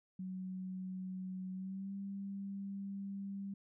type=tone with pitch glide; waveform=sine; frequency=186.3 to 197.38 Hz; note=F#3 to G3; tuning=+12 to +12 cents; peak=-40 dBFS; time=0.19-3.54 s; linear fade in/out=5 ms; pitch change=+100 cents; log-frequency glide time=1.53-1.94 s; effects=none